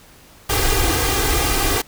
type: noise with comb filter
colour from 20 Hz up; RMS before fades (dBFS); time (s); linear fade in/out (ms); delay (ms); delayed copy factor
pink; -18; 0.49-1.82; 10; 2.5; +0.9
effects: pink hiss -47 dBFS RMS until 1.87 s